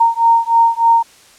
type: beating tone pair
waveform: sine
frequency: 921 / 924.3 Hz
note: A#5 / A#5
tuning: -21 / -15 cents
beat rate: 3.3 Hz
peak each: -12 dBFS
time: 0-1.03 s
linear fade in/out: 10 ms
effects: white hiss -45 dBFS RMS until 1.38 s + low-pass 9000 Hz 12 dB/octave